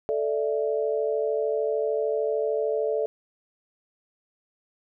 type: chord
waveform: sine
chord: A suspended fourth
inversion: none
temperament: just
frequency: 440 / 586.7 / 660 Hz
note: A4 / D5 / E5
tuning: 0 / -2 / +2 cents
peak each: -25 / -28 / -31 dBFS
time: 0.09-3.06 s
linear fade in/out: 0 ms
effects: none